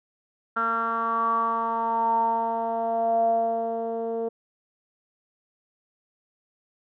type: tone with low-pass filter sweep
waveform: 10% pulse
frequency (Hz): 228.5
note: A#3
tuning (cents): -34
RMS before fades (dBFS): -25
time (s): 0.56-4.29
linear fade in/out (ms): 10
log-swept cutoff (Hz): 1400 to 520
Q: 9.5
effects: none